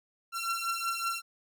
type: beating tone pair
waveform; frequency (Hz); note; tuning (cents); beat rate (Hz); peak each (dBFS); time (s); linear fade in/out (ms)
sawtooth; 1358 / 1363.3; F6 / F6; -49 / -42; 5.3; -30; 0.32-1.22; 50
effects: none